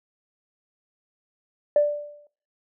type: tone with exponential decay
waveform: sine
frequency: 588 Hz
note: D5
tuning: 2 cents sharp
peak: -12 dBFS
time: 1.76-2.27 s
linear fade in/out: 2 ms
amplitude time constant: 110 ms
effects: noise-tail reverb RT60 0.4 s tail -19 dB re dry + tanh soft clip ceiling -8 dBFS